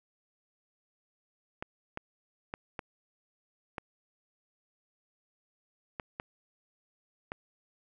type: clicks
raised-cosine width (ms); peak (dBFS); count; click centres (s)
0.5; -21; 8; 1.625 / 1.974 / 2.539 / 2.792 / 3.782 / 5.998 / 6.199 / 7.319
effects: none